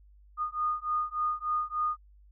sine beating tone pair, 1226 / 1229.4 Hz, D#6 / D#6, -26 / -21 cents, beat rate 3.4 Hz, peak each -31 dBFS, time 0.37-1.97 s, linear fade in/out 50 ms, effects added 50 Hz sine -54 dBFS peak until 2.31 s

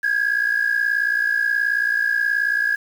sine tone pair together, 1623.4 / 1682 Hz, G#6 / G#6, -40 / +22 cents, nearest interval minor second, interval 62 cents, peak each -19 dBFS, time 0.03-2.76 s, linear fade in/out 10 ms, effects tanh soft clip ceiling -12 dBFS + 7-bit

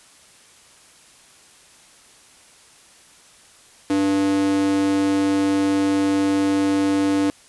square tone with high-pass filter, 97.7 Hz, G2, 5 cents flat, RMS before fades -19 dBFS, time 3.9-7.3 s, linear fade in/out 0 ms, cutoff 310 Hz, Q 3.8, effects white hiss -50 dBFS RMS until 7.48 s + resampled to 24000 Hz

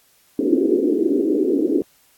pink band-pass noise, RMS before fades -18 dBFS, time 0.39-1.82 s, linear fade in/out 2 ms, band 270 to 420 Hz, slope 48 dB/octave, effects white hiss -57 dBFS RMS until 2.17 s + AAC 64 kbps

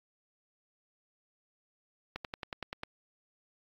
slowing click train, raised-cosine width 0.3 ms, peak -21 dBFS, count 8, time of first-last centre 2.16-2.834 s, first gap 88 ms, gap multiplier 1.03, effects AAC 64 kbps

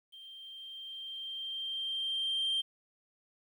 sine tone with level ramp, 3163 Hz, G7, 15 cents sharp, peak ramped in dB -48 to -26 dBFS, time 0.12-2.62 s, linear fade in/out 20 ms, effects tanh soft clip ceiling -27 dBFS + 11-bit

